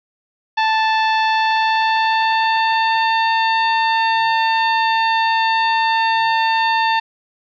sawtooth tone with pitch glide, 880 to 899.5 Hz, A5 to A5, 0 to +38 cents, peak -10 dBFS, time 0.57-7 s, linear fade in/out 10 ms, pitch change +38 cents, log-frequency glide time 1.26-3.22 s, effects resampled to 11025 Hz + 7-bit

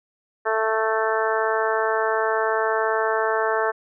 harmonic tone, 220.7 Hz, A3, 5 cents sharp, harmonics 2 / 3 / 4 / 5 / 6 / 7 / 8, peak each -24 / -26 / -27 / -28 / -29 / -29 / -30 dBFS, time 0.45-3.72 s, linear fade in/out 20 ms, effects none

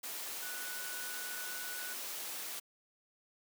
sine tone in noise, 1478 Hz, F#6, 2 cents flat, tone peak -45 dBFS, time 0.42-1.94 s, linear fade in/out 10 ms, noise white, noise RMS -42 dBFS, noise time 0.03-2.6 s, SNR -6 dB, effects high-pass 300 Hz 12 dB/octave

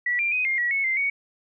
sine tone with pitch steps, 1949 / 2378 / 2504 / 2120 / 1926 / 2201 / 2084 / 2233 Hz, B6 / D7 / D#7 / C7 / B6 / C#7 / C7 / C#7, -23 / +21 / +10 / +22 / -44 / -13 / -7 / +12 cents, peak -21 dBFS, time 0.06-1.1 s, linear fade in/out 5 ms, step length 130 ms, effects none

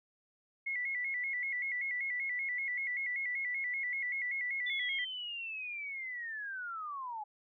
sine tone with vibrato, 2066 Hz, C7, 22 cents flat, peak -33 dBFS, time 0.66-5.05 s, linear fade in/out 10 ms, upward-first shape square, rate 5.2 Hz, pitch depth 80 cents each way
sine linear sweep, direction down, 3520 to 822 Hz, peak -38 dBFS, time 4.66-7.24 s, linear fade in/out 10 ms
effects none

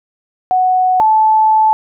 sine tone pair in turn, 740 / 871.2 Hz, F#5 / A5, 0 / -17 cents, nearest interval minor third, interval 283 cents, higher second, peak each -9 / -7 dBFS, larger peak second, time 0.51-1 / 1-1.73 s, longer second, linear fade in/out 0 ms, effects none

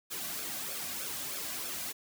white noise with flanger, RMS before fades -38 dBFS, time 0.1-1.93 s, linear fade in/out 20 ms, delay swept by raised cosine 1 to 2.3 ms, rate 3.2 Hz, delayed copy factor -0.6, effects none

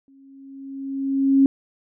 sine tone with exponential growth, 272.1 Hz, C#4, 32 cents flat, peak -10 dBFS, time 0.08-1.46 s, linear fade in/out 1 ms, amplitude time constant 300 ms, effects none

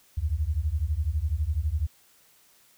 sine beating tone pair, 70.6 / 82.6 Hz, C#2 / E2, +32 / +4 cents, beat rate 12 Hz, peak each -27 dBFS, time 0.17-1.87 s, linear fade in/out 10 ms, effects white hiss -60 dBFS RMS until 2.77 s

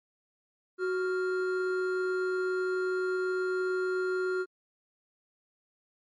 triangle tone pair together, 370.3 / 1398 Hz, F#4 / F6, +1 / +1 cents, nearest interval octave + major seventh, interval 2300 cents, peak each -26 / -33 dBFS, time 0.78-4.46 s, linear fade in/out 50 ms, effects MP3 48 kbps

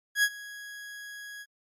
40% pulse tone with ADSR envelope, 1661.2 Hz, G#6, in tune, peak -18 dBFS, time 0.15-1.46 s, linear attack 82 ms, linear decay 56 ms, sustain -21 dB, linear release 46 ms, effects MP3 64 kbps

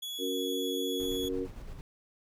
40% pulse tone, 3376 Hz, G#7, 28 cents sharp, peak -35 dBFS, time 0.02-1.29 s, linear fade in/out 10 ms
sine chord, F# major, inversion second, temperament equal, 277.2 / 370 / 466.2 Hz, C#4 / F#4 / A#4, 0 / 0 / 0 cents, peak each -35 dBFS, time 0.18-1.48 s, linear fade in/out 50 ms
brown noise with tremolo, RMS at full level -42 dBFS, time 1-1.81 s, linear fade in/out 0 ms, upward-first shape square, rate 8.9 Hz, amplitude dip 35%
effects none

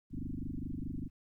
sine tone with frequency modulation, 130 Hz, C3, 11 cents flat, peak -36 dBFS, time 0.1-1.1 s, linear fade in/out 50 ms, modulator 24.8 Hz, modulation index 6.5, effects 13-bit

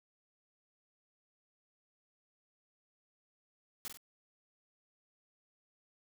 white noise with echo, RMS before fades -42 dBFS, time 3.85-3.88 s, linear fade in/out 0 ms, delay 46 ms, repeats 2, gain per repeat -6 dB, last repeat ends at 3.972 s, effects none

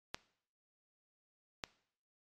clicks, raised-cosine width 0.2 ms, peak -20 dBFS, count 2, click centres 0.145 / 1.638 s, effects noise-tail reverb RT60 0.6 s tail -19 dB re dry + MP3 64 kbps

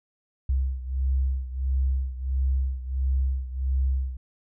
sine beating tone pair, 65.41 / 66.91 Hz, C2 / C2, 0 / +39 cents, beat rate 1.5 Hz, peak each -24 / -28 dBFS, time 0.49-4.17 s, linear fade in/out 5 ms, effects none

